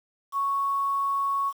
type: tone with quantisation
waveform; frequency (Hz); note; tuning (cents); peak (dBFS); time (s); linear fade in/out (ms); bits
sine; 1108.7; C#6; 0; -23; 0.32-1.53; 50; 8
effects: none